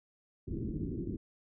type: low-pass noise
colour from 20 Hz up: white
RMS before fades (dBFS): -37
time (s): 0.47-1.17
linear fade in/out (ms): 10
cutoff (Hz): 350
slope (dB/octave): 48
effects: none